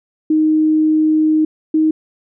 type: tone pair in turn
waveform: sine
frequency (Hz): 311.1 / 313.4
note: D#4 / D#4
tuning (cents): 0 / +13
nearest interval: unison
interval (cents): 13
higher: second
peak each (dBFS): -10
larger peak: neither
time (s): 0.3-1.45 / 1.74-1.91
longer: first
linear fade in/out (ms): 5
effects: none